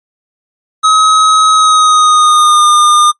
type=tone with pitch glide; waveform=square; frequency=1273 to 1211.3 Hz; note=D#6 to D#6; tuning=+39 to -47 cents; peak=-5 dBFS; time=0.83-3.12 s; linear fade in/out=20 ms; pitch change=-86 cents; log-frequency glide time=1.54-2.66 s; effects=noise-tail reverb RT60 0.1 s tail -22 dB re dry + MP3 48 kbps